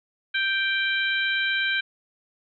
harmonic tone, 784 Hz, G5, in tune, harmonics 2 / 3 / 4 / 5, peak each -24 / -28 / -30 / -32 dBFS, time 0.34-1.81 s, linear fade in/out 10 ms, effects none

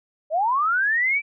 sine linear sweep, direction up, 587.3 to 2349 Hz, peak -18 dBFS, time 0.3-1.22 s, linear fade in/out 50 ms, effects none

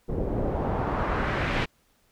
pink noise with low-pass filter sweep, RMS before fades -27 dBFS, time 0.08-1.66 s, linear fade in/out 20 ms, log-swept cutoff 380 to 2700 Hz, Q 1.4, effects pink hiss -66 dBFS RMS until 2.11 s

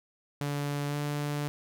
sawtooth tone with pitch glide, 144.1 to 146.28 Hz, D3 to D3, -33 to -7 cents, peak -26 dBFS, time 0.41-1.48 s, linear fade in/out 0 ms, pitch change +26 cents, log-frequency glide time 0.88-0.96 s, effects none

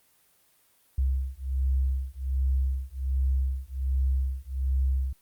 sine beating tone pair, 65.41 / 66.71 Hz, C2 / C2, 0 / +34 cents, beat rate 1.3 Hz, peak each -27 dBFS, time 0.98-5.13 s, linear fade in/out 5 ms, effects white hiss -64 dBFS RMS until 5.21 s + Opus 32 kbps

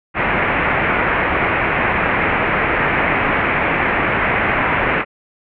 white low-pass noise, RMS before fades -17 dBFS, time 0.14-5.05 s, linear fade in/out 50 ms, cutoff 2400 Hz, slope 48 dB/octave, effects none

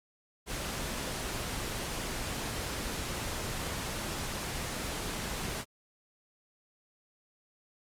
pink noise, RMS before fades -36 dBFS, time 0.46-5.65 s, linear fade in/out 50 ms, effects low-pass 12000 Hz 12 dB/octave + Opus 48 kbps

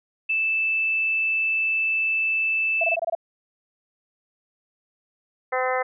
sine tone, 2637 Hz, E7, in tune, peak -20 dBFS, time 0.29-2.96 s, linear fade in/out 10 ms
sine tone bursts, 669 Hz, E5, 25 cents sharp, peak -21 dBFS, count 7, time 2.81-3.151 s, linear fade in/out 5 ms, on 29 ms, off 23 ms
harmonic tone, 256.2 Hz, C4, 36 cents flat, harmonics 2 / 3 / 4 / 5 / 6 / 7 / 8, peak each -25 / -27 / -31 / -30 / -36 / -32 / -31 dBFS, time 5.52-5.83 s, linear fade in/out 10 ms
effects none

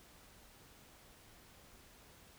silence, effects pink hiss -61 dBFS RMS until 2.38 s

